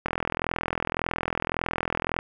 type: click train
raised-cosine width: 0.5 ms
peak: -10 dBFS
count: 90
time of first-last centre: 0.06-2.189 s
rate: 41.8 Hz
effects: none